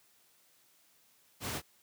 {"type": "noise", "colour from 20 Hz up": "pink", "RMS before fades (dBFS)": -37, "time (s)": [1.4, 1.62], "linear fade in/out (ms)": 50, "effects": ["white hiss -67 dBFS RMS until 1.82 s", "high-pass 80 Hz 12 dB/octave"]}